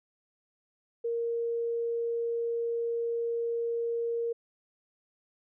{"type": "tone", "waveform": "sine", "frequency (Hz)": 466.2, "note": "A#4", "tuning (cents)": 0, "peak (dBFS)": -28, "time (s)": [1.04, 4.33], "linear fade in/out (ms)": 10, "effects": []}